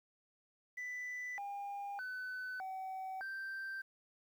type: tone with pitch steps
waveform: sine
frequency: 1988 / 805 / 1507 / 759 / 1566 Hz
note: B6 / G5 / F#6 / F#5 / G6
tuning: +11 / +46 / +31 / +44 / -2 cents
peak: -38 dBFS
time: 0.77-3.82 s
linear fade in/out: 10 ms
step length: 610 ms
effects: tanh soft clip ceiling -39 dBFS + 11-bit